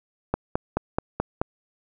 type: click train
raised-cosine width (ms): 1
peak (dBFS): -8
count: 6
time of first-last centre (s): 0.34-1.415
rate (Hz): 4.65
effects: none